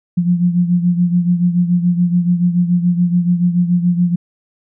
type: beating tone pair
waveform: sine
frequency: 174.61 / 181.61 Hz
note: F3 / F#3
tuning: 0 / -32 cents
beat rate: 7 Hz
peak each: -12 / -18 dBFS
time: 0.17-4.16 s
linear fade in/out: 10 ms
effects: none